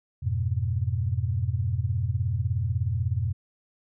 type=chord; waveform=sine; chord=F diminished; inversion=none; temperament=equal; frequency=87.31 / 103.83 / 123.47 Hz; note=F2 / Ab2 / Cb3; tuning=0 / 0 / 0 cents; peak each=-28 dBFS; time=0.22-3.33 s; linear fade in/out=20 ms; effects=none